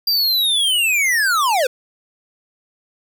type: linear sweep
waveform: square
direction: down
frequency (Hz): 4788 to 476.4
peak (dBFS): -15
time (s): 0.07-1.67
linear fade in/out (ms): 5
effects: none